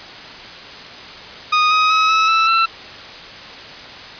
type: tone with pitch steps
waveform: sawtooth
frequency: 1239 / 1258.5 / 1278.3 / 1298.3 / 1318.8 / 1339.5 Hz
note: D#6 / D#6 / D#6 / E6 / E6 / E6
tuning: -8 / +19 / +46 / -27 / 0 / +27 cents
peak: -8 dBFS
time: 1.52-2.66 s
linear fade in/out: 10 ms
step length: 190 ms
effects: white hiss -34 dBFS RMS until 4.19 s + resampled to 11025 Hz

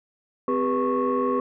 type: tone cluster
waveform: sine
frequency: 257 / 399.7 / 488.8 / 1101 Hz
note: C4 / G4 / B4 / C#6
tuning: -31 / +34 / -18 / -12 cents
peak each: -25 dBFS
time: 0.48-1.4 s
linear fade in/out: 2 ms
effects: tanh soft clip ceiling -15 dBFS

